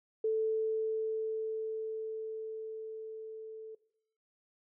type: tone with level ramp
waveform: sine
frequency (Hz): 440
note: A4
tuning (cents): 0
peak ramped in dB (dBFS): -27 to -43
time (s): 0.24-3.75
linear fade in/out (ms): 5
effects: noise-tail reverb RT60 0.7 s tail -19 dB re dry